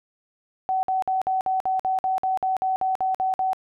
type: tone bursts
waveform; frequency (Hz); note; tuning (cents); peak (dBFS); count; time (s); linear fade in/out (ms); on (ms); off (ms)
sine; 756; F#5; +37; -20; 15; 0.69-3.532; 0; 140; 53
effects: none